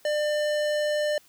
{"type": "tone with hard clipping", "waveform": "sine", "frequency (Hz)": 598, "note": "D5", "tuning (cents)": 31, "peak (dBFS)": -25, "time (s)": [0.05, 1.18], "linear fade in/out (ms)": 2, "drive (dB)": 18, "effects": ["white hiss -58 dBFS RMS until 1.28 s"]}